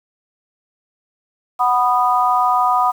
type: chord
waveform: sine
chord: B major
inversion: second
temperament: just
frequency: 740.8 / 987.8 / 1234.7 Hz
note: F#5 / B5 / D#6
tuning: +2 / 0 / -14 cents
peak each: -17 dBFS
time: 1.59-2.92 s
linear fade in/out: 20 ms
effects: 7-bit